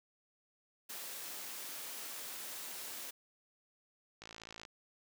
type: high-pass noise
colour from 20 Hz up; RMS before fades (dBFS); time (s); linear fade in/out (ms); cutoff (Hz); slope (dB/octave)
white; -45; 0.89-3.11; 10; 220; 12
type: click train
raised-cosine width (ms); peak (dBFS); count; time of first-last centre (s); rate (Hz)
0.2; -31; 25; 4.22-4.652; 55.6
effects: none